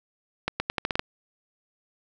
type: accelerating click train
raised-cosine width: 0.3 ms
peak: -9 dBFS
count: 8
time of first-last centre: 0.48-0.994 s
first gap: 120 ms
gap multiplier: 0.83
effects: none